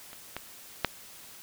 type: clicks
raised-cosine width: 0.3 ms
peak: -29 / -18 / -7 dBFS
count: 3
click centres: 0.131 / 0.366 / 0.847 s
effects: white hiss -49 dBFS RMS until 1.42 s